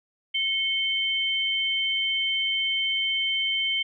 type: tone pair together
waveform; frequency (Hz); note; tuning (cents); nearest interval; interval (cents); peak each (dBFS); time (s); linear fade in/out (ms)
sine; 2185 / 3101; C#7 / G7; -26 / -19; tritone; 607; -28 / -24; 0.34-3.83; 10
effects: none